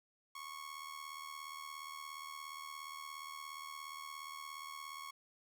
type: tone with amplitude modulation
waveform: sawtooth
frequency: 1100 Hz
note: C#6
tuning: 14 cents flat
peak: -39 dBFS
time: 0.35-5.11 s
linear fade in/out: 5 ms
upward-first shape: sine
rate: 77.1 Hz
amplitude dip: 65%
effects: none